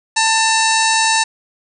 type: harmonic tone with a mistuned harmonic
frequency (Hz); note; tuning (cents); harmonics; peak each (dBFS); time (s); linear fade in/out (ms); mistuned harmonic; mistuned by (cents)
891; A5; +22; 1 / 2 / 3 / 4 / 5 / 6 / 7 / 8 / 9 / 10; -16 / -19 / -21 / -22 / -23 / -24 / -24 / -25 / -26 / -26; 0.16-1.24; 10; 4; +140
effects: none